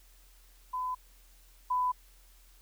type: tone pair in turn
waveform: sine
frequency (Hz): 1009 / 999.7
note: B5 / B5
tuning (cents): +37 / +21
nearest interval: unison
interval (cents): 16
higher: first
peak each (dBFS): -31 / -26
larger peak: second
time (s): 0.73-0.95 / 1.7-1.92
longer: neither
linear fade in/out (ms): 10
effects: added 42 Hz sine -57 dBFS peak until 2.61 s + white hiss -63 dBFS RMS until 2.61 s